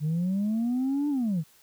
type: linear two-way sweep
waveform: sine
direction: up then down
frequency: 146.1 to 296.6 to 146.1 Hz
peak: -22 dBFS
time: 0-1.44 s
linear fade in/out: 50 ms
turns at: 1.09 s
effects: tanh soft clip ceiling -22 dBFS + white hiss -59 dBFS RMS until 1.62 s